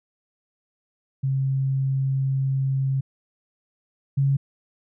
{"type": "tone pair in turn", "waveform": "sine", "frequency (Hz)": [134.6, 137.83], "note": ["C3", "C#3"], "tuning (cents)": [49, -10], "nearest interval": "unison", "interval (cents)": 41, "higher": "second", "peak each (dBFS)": [-20, -17], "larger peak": "second", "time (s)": [[1.23, 3.01], [4.17, 4.37]], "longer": "first", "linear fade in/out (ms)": 10, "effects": []}